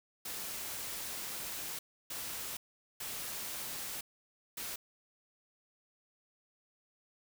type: noise bursts at uneven times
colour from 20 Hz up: white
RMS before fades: -41 dBFS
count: 4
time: 0.25-1.79 / 2.1-2.57 / 3-4.01 / 4.57-4.76 s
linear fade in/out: 5 ms
effects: none